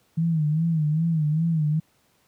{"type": "tone with vibrato", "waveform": "sine", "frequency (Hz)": 158.3, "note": "D#3", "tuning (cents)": 30, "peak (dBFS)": -19, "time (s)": [0.17, 1.8], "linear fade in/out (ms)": 10, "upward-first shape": "sine", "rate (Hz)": 2.5, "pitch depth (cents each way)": 100, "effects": ["pink hiss -64 dBFS RMS until 2.27 s", "high-pass 80 Hz 12 dB/octave"]}